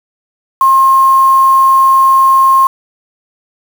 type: tone with quantisation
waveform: sine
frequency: 1068 Hz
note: C6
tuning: 35 cents sharp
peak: -4 dBFS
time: 0.61-2.67 s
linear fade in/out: 2 ms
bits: 4
effects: none